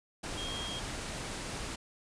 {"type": "tone in noise", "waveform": "sine", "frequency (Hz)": 3242, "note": "G#7", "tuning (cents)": -42, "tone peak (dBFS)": -39, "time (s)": [0.37, 0.8], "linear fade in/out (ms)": 10, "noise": "pink", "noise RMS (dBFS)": -39, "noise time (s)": [0.23, 1.76], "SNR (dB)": -3, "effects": ["resampled to 22050 Hz"]}